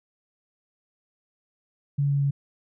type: tone with pitch steps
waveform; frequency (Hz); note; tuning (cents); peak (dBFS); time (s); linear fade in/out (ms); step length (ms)
sine; 141.9 / 141.08 / 140.27; C#3 / C#3 / C#3; +41 / +31 / +21; -20; 1.98-2.31; 10; 110
effects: none